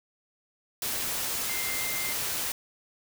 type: tone in noise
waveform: sine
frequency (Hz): 2093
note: C7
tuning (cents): 0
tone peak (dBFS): -35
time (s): 1.49-2.13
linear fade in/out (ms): 2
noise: white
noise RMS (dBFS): -31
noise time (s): 0.82-2.52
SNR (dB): -7
effects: none